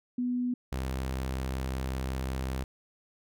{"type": "tone pair in turn", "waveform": ["sine", "sawtooth"], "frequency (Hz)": [246.9, 65.4], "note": ["B3", "C2"], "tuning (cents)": [0, 0], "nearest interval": "octave + major seventh", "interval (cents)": 2300, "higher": "first", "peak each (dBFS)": -27, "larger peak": "neither", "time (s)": [[0.18, 0.54], [0.72, 2.64]], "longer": "second", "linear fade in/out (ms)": 5, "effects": []}